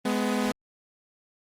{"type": "tone pair together", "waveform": "sawtooth", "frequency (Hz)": [210, 250.1], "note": ["G#3", "B3"], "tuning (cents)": [19, 22], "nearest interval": "minor third", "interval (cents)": 303, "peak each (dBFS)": -23, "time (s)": [0.05, 0.52], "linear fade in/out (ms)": 5, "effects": ["low-pass 12000 Hz 12 dB/octave", "Opus 24 kbps"]}